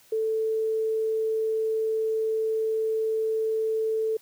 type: tone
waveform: sine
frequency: 441.2 Hz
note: A4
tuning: 5 cents sharp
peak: -23 dBFS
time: 0.12-4.17 s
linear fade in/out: 5 ms
effects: white hiss -57 dBFS RMS until 4.21 s + high-pass 80 Hz 12 dB/octave